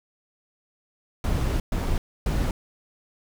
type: noise bursts at uneven times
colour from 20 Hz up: brown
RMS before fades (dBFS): -24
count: 3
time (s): 1.24-1.6 / 1.72-1.98 / 2.26-2.51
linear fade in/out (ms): 2
effects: none